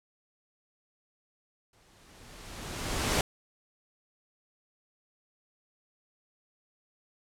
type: noise with exponential growth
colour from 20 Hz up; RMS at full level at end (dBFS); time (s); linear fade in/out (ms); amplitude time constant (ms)
pink; -25; 1.73-3.21; 2; 320
effects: low-pass 10000 Hz 12 dB/octave